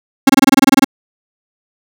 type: tone bursts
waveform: 45% pulse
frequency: 271 Hz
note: C#4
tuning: 39 cents flat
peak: -4 dBFS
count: 12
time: 0.27-0.845 s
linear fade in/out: 5 ms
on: 25 ms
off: 25 ms
effects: none